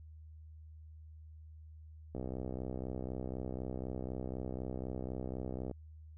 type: click train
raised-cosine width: 2 ms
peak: -27 dBFS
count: 229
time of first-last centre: 2.15-5.713 s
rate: 64 Hz
effects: added 78 Hz sine -50 dBFS peak until 6.17 s